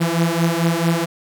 sawtooth beating tone pair, 165.3 / 169.8 Hz, E3 / F3, +5 / -48 cents, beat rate 4.5 Hz, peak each -15 dBFS, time 0-1.06 s, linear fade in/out 20 ms, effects none

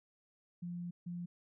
sine tone bursts at uneven times, 174.61 Hz, F3, in tune, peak -39 dBFS, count 2, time 0.62-0.91 / 1.06-1.26 s, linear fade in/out 10 ms, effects none

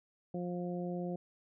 harmonic tone, 176.9 Hz, F3, 23 cents sharp, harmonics 1 / 2 / 3 / 4, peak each -37 / -41 / -43 / -47 dBFS, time 0.34-1.16 s, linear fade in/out 5 ms, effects none

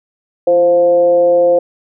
sine tone with frequency modulation, 523.3 Hz, C5, in tune, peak -7 dBFS, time 0.47-1.59 s, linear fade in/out 5 ms, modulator 181 Hz, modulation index 0.48, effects none

